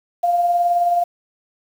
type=tone with tremolo; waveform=sine; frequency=698.5 Hz; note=F5; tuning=in tune; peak=-12 dBFS; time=0.23-1.04 s; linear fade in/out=10 ms; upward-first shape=triangle; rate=19 Hz; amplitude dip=45%; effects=7-bit